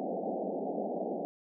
white band-pass noise, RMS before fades -35 dBFS, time 0-1.25 s, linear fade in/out 0 ms, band 180 to 770 Hz, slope 96 dB/octave, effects none

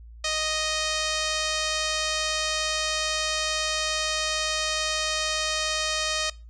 5% pulse tone with low-pass filter, 622.3 Hz, D#5, in tune, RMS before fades -27 dBFS, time 0.24-6.3 s, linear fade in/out 5 ms, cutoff 6500 Hz, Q 0.98, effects noise-tail reverb RT60 0.3 s tail -22 dB re dry + added 57 Hz sine -42 dBFS peak until 6.49 s

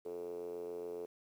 5% pulse tone with band-pass filter, 87.2 Hz, F2, 2 cents flat, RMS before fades -43 dBFS, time 0.05-1.06 s, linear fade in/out 10 ms, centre 420 Hz, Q 8.5, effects 11-bit

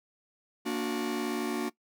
45% pulse chord, Bb augmented, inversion none, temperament just, 233.1 / 291.4 / 364.2 Hz, Bb3 / D4 / F#4, 0 / -13 / -27 cents, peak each -34 dBFS, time 0.65-1.7 s, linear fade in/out 20 ms, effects noise-tail reverb RT60 0.1 s tail -19 dB re dry

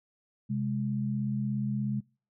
sine tone pair together, 130.84 / 207.7 Hz, C3 / G#3, 0 / 0 cents, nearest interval minor sixth, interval 800 cents, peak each -31 / -30 dBFS, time 0.49-2.01 s, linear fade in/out 20 ms, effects noise-tail reverb RT60 0.4 s tail -26 dB re dry

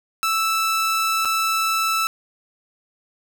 sawtooth tone with dropouts, 1318.5 Hz, E6, in tune, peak -15 dBFS, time 0.23-2.07 s, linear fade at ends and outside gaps 0 ms, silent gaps 1.249-1.255 s, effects none

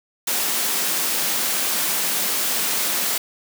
white high-pass noise, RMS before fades -22 dBFS, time 0.27-3.18 s, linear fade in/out 5 ms, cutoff 160 Hz, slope 48 dB/octave, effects none

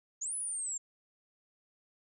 sine linear two-way sweep, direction up then down, 6420 to 10180 to 7290 Hz, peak -34 dBFS, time 0.21-0.78 s, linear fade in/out 10 ms, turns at 0.35 s, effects none

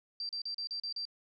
sine tone bursts, 4699 Hz, D8, in tune, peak -35 dBFS, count 7, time 0.2-1.053 s, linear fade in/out 2 ms, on 91 ms, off 36 ms, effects none

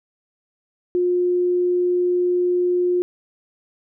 sine tone, 356.9 Hz, F4, 38 cents sharp, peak -16 dBFS, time 0.95-3.02 s, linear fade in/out 0 ms, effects none

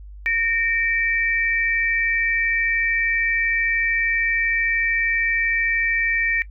sine tone pair together, 1837 / 2321 Hz, A#6 / D7, -26 / -21 cents, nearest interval major third, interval 405 cents, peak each -21 / -21 dBFS, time 0.26-6.42 s, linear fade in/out 0 ms, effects noise-tail reverb RT60 0.1 s tail -19 dB re dry + added 50 Hz sine -36 dBFS peak until 6.5 s

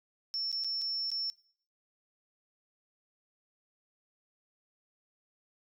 triangle tone with dropouts, 5400 Hz, E8, 41 cents sharp, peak -29 dBFS, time 0.34-1.3 s, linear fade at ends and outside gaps 0 ms, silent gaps 0.516-0.527 / 0.638-0.645 / 0.814-0.818 / 1.103-1.116 s, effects noise-tail reverb RT60 0.6 s tail -25 dB re dry + tanh soft clip ceiling -29 dBFS

